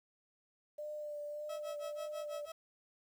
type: tone with vibrato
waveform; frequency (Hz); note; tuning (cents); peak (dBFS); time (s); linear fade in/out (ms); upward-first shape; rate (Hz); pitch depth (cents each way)
sine; 595; D5; +22; -40; 0.78-2.46; 10; sine; 1.7; 21
type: tone with tremolo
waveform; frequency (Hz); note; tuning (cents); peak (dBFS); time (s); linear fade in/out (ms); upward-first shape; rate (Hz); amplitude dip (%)
30% pulse; 648; E5; -30; -40; 1.49-2.52; 5; sine; 6.1; 100
effects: 11-bit